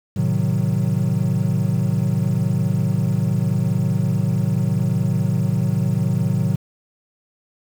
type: chord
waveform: triangle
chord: A diminished seventh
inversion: none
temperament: equal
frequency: 110 / 130.81 / 155.56 / 185 Hz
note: A2 / C3 / Eb3 / Gb3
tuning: 0 / 0 / 0 / 0 cents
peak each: -20 dBFS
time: 0.16-6.56 s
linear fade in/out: 10 ms
effects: tanh soft clip ceiling -6 dBFS + 7-bit